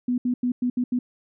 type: tone bursts at uneven times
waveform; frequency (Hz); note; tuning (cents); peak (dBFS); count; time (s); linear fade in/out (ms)
sine; 246.9; B3; 0; -20; 6; 0.08-0.18 / 0.25-0.34 / 0.43-0.52 / 0.62-0.7 / 0.77-0.84 / 0.92-0.99; 5
effects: none